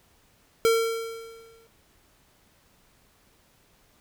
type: tone with exponential decay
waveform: square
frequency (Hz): 455.2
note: A#4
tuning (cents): -41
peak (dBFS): -17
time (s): 0.65-1.67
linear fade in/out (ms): 0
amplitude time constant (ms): 220
effects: pink hiss -62 dBFS RMS until 4 s